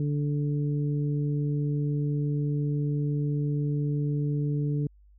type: harmonic tone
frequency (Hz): 145.9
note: D3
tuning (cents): -11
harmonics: 1 / 2 / 3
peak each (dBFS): -25 / -33 / -38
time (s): 0-4.87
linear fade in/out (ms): 2
effects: added 50 Hz sine -53 dBFS peak until 5.18 s